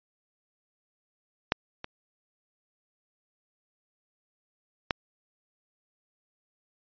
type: clicks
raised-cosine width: 0.3 ms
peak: -6 / -20 / -8 dBFS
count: 3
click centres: 1.521 / 1.844 / 4.908 s
effects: resampled to 11025 Hz